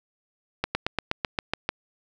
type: slowing click train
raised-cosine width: 0.3 ms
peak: -8 dBFS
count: 9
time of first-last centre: 0.64-1.69 s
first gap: 110 ms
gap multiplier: 1.05
effects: none